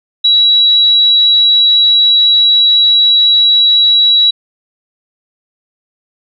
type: tone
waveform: sine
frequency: 3898 Hz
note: B7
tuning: 23 cents flat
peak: -5 dBFS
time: 0.24-4.31 s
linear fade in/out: 10 ms
effects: none